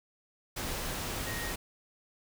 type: tone in noise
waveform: sine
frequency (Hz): 1871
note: A#6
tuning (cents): +6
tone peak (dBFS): -40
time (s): 1.26-1.52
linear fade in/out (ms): 10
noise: pink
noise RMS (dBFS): -36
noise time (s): 0.56-1.56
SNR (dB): -7
effects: none